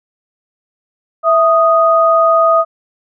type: tone pair together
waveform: sine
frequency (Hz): 658.5 / 1243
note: E5 / D#6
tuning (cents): -2 / -2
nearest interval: major seventh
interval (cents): 1100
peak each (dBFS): -10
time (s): 1.23-2.65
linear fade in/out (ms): 50
effects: none